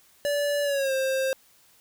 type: tone with pitch glide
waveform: square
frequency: 578 to 530 Hz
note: D5 to C5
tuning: -28 to +22 cents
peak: -24 dBFS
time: 0.25-1.33 s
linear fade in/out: 0 ms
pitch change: -150 cents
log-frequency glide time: 0.63-0.93 s
effects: white hiss -59 dBFS RMS until 1.8 s